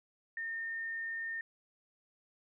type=tone; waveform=sine; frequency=1822 Hz; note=A#6; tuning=40 cents flat; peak=-36 dBFS; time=0.37-1.41 s; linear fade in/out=2 ms; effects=none